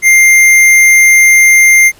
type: tone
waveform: square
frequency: 2100 Hz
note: C7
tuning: 6 cents sharp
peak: -3 dBFS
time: 0.02-1.92 s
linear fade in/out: 50 ms
effects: pink hiss -42 dBFS RMS until 1.99 s + resampled to 32000 Hz